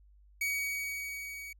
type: tone with level ramp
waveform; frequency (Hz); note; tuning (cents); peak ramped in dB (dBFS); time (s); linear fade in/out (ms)
45% pulse; 2256; C#7; +30; -29 to -42; 0.41-1.53; 5
effects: added 50 Hz sine -57 dBFS peak until 1.59 s